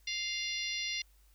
harmonic tone with a mistuned harmonic, 698.5 Hz, F5, in tune, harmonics 3 / 4 / 5 / 6 / 7 / 8, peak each -39 / -40 / -41 / -42 / -42 / -43 dBFS, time 0.07-1.02 s, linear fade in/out 5 ms, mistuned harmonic 8, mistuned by +34 cents, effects added 50 Hz sine -61 dBFS peak until 1.34 s + white hiss -70 dBFS RMS until 1.34 s

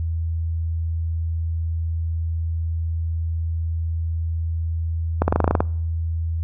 clicks, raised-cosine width 1 ms, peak -3 dBFS, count 10, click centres 5.22 / 5.28 / 5.325 / 5.36 / 5.403 / 5.443 / 5.478 / 5.51 / 5.552 / 5.605 s, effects noise-tail reverb RT60 0.8 s tail -25 dB re dry + added 82 Hz sine -21 dBFS peak until 6.43 s

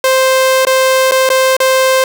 sawtooth tone with dropouts, 523.3 Hz, C5, in tune, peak -4 dBFS, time 0.04-2.04 s, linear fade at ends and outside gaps 2 ms, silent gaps 0.651-0.669 / 1.112-1.119 / 1.291-1.301 / 1.567-1.602 s, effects none

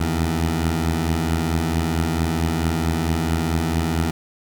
15% pulse beating tone pair, 78 / 82.5 Hz, D#2 / E2, +5 / +2 cents, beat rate 4.5 Hz, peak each -19 / -14 dBFS, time 0-4.11 s, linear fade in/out 5 ms, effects none

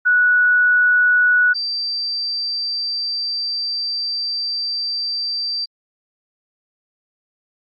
sine tone pair in turn, 1471 / 4684 Hz, F#6 / D8, -11 / -5 cents, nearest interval octave + minor sixth, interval 2006 cents, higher second, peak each -11 / -20 dBFS, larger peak first, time 0.05-1.54 / 1.54-5.66 s, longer second, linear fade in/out 20 ms, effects Opus 48 kbps

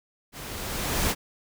pink noise with level ramp, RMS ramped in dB -40 to -23 dBFS, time 0.32-1.15 s, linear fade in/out 50 ms, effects none

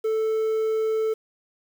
triangle tone with quantisation, 440 Hz, A4, in tune, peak -19 dBFS, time 0.04-1.14 s, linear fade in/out 10 ms, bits 8, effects none

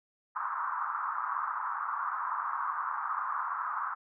white band-pass noise, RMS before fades -34 dBFS, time 0.35-3.95 s, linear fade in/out 20 ms, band 980 to 1300 Hz, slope 48 dB/octave, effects none

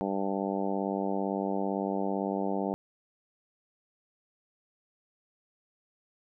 harmonic tone, 97.8 Hz, G2, 4 cents flat, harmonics 2 / 3 / 4 / 5 / 6 / 7 / 8 / 9, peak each -33 / -35 / -36 / -37 / -38 / -38 / -39 / -40 dBFS, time 0.01-2.74 s, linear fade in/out 0 ms, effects none

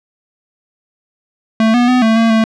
square tone with pitch steps, 222 / 243.2 / 251.5 / 222.8 / 227.2 / 222.2 Hz, A3 / B3 / B3 / A3 / A#3 / A3, +16 / -26 / +32 / +22 / -44 / +17 cents, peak -9 dBFS, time 1.6-2.44 s, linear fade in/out 2 ms, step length 140 ms, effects low-pass 4000 Hz 12 dB/octave

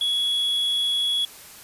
triangle tone, 3361 Hz, G#7, 20 cents sharp, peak -19 dBFS, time 0.01-1.25 s, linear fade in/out 2 ms, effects white hiss -44 dBFS RMS until 1.63 s + resampled to 32000 Hz

